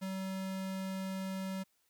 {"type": "tone", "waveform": "square", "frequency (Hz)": 190.5, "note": "G3", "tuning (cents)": -49, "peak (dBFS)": -37, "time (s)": [0.01, 1.64], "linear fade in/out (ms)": 20, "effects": ["white hiss -75 dBFS RMS until 1.89 s"]}